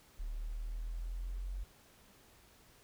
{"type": "exponential sweep", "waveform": "sine", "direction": "up", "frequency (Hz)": [36.71, 46.23], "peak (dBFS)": -37, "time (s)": [0.19, 1.64], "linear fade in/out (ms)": 10, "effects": ["pink hiss -63 dBFS RMS until 2.83 s"]}